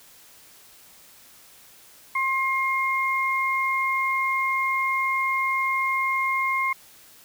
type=tone pair together; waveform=sine; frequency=1065.5 / 2131 Hz; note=C6 / C7; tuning=+31 / +31 cents; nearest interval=octave; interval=1200 cents; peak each=-24 dBFS; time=2.15-6.73 s; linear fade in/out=5 ms; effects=white hiss -51 dBFS RMS until 7.24 s